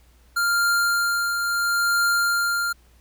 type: tone with tremolo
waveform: square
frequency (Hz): 1396.9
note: F6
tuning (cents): 0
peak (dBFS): -18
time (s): 0.36-2.73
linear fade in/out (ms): 10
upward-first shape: triangle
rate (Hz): 0.74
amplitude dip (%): 45
effects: added 60 Hz sine -53 dBFS peak until 3 s + pink hiss -60 dBFS RMS until 3 s